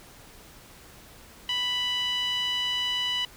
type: tone with band-pass filter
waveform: sawtooth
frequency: 989 Hz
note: B5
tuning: 2 cents sharp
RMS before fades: -28 dBFS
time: 1.49-3.25 s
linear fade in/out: 2 ms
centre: 3000 Hz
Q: 4.6
effects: pink hiss -50 dBFS RMS until 3.36 s